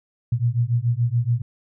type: beating tone pair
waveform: sine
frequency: 115.8 / 122.8 Hz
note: A#2 / B2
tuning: -11 / -9 cents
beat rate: 7 Hz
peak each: -21 dBFS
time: 0.32-1.42 s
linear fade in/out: 5 ms
effects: none